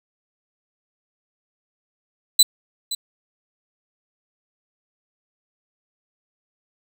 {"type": "tone with echo", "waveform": "25% pulse", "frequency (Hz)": 4000, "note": "B7", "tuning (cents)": 21, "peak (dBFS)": -5, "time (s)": [2.39, 2.43], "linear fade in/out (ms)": 5, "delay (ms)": 520, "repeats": 1, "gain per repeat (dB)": -15, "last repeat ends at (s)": 2.95, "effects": []}